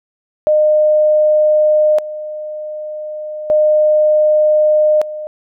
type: tone with tremolo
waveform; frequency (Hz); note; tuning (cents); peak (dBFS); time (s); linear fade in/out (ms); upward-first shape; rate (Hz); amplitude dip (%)
sine; 610; D#5; -34; -8; 0.47-5.27; 0; square; 0.33; 80
effects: none